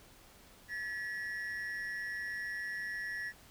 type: ring-modulated tone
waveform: triangle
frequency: 1825 Hz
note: A#6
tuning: 37 cents flat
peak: -32 dBFS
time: 0.68-3.33 s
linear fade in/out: 50 ms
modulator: 99.8 Hz
effects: pink hiss -59 dBFS RMS until 3.5 s